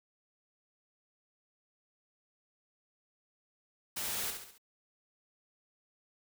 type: noise with echo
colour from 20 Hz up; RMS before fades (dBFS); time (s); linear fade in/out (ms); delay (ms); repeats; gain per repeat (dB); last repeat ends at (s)
white; -37; 3.96-4.31; 10; 68; 4; -6; 4.582
effects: none